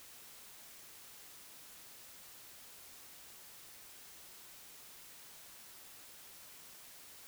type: silence
effects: white hiss -55 dBFS RMS until 7.27 s